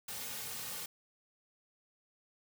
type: noise with comb filter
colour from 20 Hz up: white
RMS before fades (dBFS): -42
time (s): 0.08-0.86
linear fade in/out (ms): 5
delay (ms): 3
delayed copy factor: -0.6
effects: none